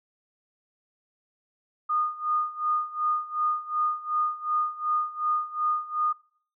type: tone with tremolo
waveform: sine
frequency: 1226 Hz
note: D#6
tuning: 26 cents flat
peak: -21 dBFS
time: 1.89-6.13 s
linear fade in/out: 10 ms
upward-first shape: sine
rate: 2.7 Hz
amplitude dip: 85%
effects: noise-tail reverb RT60 0.5 s tail -22 dB re dry